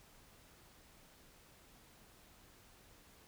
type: silence
effects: pink hiss -63 dBFS RMS until 3.27 s